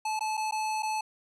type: tone with dropouts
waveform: square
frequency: 866 Hz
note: A5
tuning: 28 cents flat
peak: -29 dBFS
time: 0.05-1.01 s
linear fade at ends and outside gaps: 5 ms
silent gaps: 0.193-0.207 / 0.371-0.375 / 0.511-0.522 / 0.824-0.83 s
effects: resampled to 24000 Hz